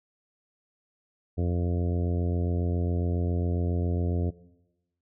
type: harmonic tone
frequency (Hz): 87.31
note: F2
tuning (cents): 0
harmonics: 1 / 2 / 3 / 4 / 5 / 6 / 7 / 8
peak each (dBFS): -25 / -32 / -35 / -37 / -37 / -43 / -44 / -46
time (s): 1.37-4.31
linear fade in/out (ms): 20
effects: noise-tail reverb RT60 1.0 s tail -19 dB re dry